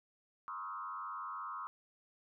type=tone with frequency modulation; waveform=sine; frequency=1174.7 Hz; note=D6; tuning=in tune; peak=-40 dBFS; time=0.48-1.67 s; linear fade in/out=0 ms; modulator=97.2 Hz; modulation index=1.7; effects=none